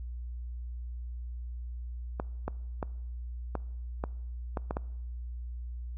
clicks, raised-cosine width 1 ms, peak -18 dBFS, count 8, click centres 2.199 / 2.48 / 2.828 / 3.553 / 4.039 / 4.572 / 4.709 / 4.769 s, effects noise-tail reverb RT60 0.9 s tail -23 dB re dry + added 60 Hz sine -36 dBFS peak until 5.97 s

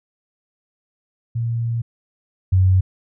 sine tone pair in turn, 116.54 / 93.36 Hz, A#2 / F#2, 0 / +16 cents, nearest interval major third, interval 384 cents, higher first, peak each -19 / -11 dBFS, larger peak second, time 1.35-1.82 / 2.52-2.81 s, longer first, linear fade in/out 10 ms, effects none

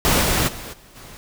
pink noise with level steps, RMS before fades -17 / -19 / -34 / -48 / -41 dBFS, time 0.05-1.17 s, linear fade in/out 0 ms, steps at 0.21 / 0.47 / 0.72 / 0.95 s, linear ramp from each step 20 ms, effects none

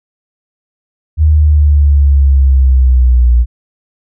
sine linear sweep, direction down, 77.78 to 58.9 Hz, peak -4 dBFS, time 1.17-3.46 s, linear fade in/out 50 ms, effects none

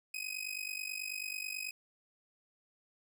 sawtooth tone with amplitude modulation, 2521 Hz, D#7, 22 cents sharp, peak -31 dBFS, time 0.14-1.71 s, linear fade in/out 5 ms, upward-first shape sine, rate 49.2 Hz, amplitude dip 85%, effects none

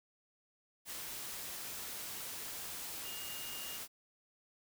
sine tone in noise, 2837 Hz, F7, 27 cents sharp, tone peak -48 dBFS, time 3.02-3.8 s, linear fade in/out 50 ms, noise white, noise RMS -44 dBFS, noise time 0.85-3.88 s, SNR -7 dB, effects none

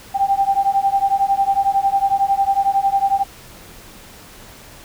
sine beating tone pair, 783 / 794 Hz, G5 / G5, -2 / +22 cents, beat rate 11 Hz, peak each -17 / -17 dBFS, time 0.14-3.24 s, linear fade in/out 20 ms, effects pink hiss -41 dBFS RMS until 4.84 s

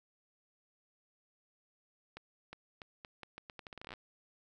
accelerating click train, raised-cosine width 0.3 ms, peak -30 dBFS, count 19, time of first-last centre 2.17-3.938 s, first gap 360 ms, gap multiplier 0.8, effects none

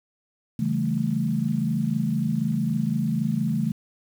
sine chord, A dominant seventh, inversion first, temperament equal, 138.59 / 164.81 / 196 / 220 Hz, C#3 / E3 / G3 / A3, 0 / 0 / 0 / 0 cents, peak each -28 / -27 / -30 / -25 dBFS, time 0.59-3.72 s, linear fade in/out 5 ms, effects 8-bit

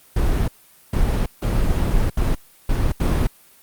brown noise bursts at uneven times, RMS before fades -18 dBFS, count 6, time 0.16-0.48 / 0.93-1.26 / 1.42-2.1 / 2.17-2.35 / 2.69-2.92 / 3-3.27 s, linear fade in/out 5 ms, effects white hiss -51 dBFS RMS until 3.62 s + Opus 32 kbps

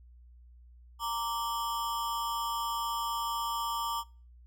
square ring-modulated tone, 1046.5 Hz, C6, in tune, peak -29 dBFS, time 0.99-4.04 s, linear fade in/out 50 ms, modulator 122 Hz, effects noise-tail reverb RT60 0.4 s tail -24 dB re dry + added 60 Hz sine -52 dBFS peak until 4.46 s

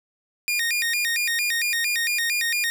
sawtooth tone with vibrato, 2118 Hz, C7, 21 cents sharp, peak -18 dBFS, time 0.48-2.7 s, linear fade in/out 0 ms, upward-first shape square, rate 4.4 Hz, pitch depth 230 cents each way, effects none

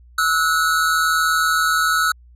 square tone pair together, 1303.2 / 1464 Hz, E6 / F#6, -20 / -19 cents, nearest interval major second, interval 201 cents, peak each -19 dBFS, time 0.18-2.12 s, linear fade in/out 5 ms, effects added 60 Hz sine -44 dBFS peak until 2.35 s + resampled to 32000 Hz

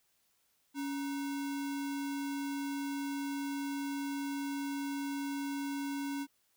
sine tone with sample-and-hold, 280 Hz, C#4, 18 cents sharp, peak -34 dBFS, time 0.74-6.27 s, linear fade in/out 50 ms, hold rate 1225 Hz, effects white hiss -74 dBFS RMS until 6.56 s

